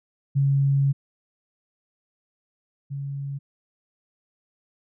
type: tone pair in turn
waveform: sine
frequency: 138.59 / 139.55 Hz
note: C#3 / C#3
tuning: 0 / +12 cents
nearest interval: unison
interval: 12 cents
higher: second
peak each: -17 / -28 dBFS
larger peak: first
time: 0.35-0.93 / 2.9-3.39 s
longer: first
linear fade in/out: 20 ms
effects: none